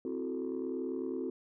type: chord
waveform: sine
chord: F# half-diminished seventh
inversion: second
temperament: equal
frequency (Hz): 261.6 / 329.6 / 370 / 440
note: C4 / E4 / F#4 / A4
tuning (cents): 0 / 0 / 0 / 0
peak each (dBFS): -37 / -40 / -37 / -40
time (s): 0.05-1.3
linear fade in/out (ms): 2
effects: tanh soft clip ceiling -27 dBFS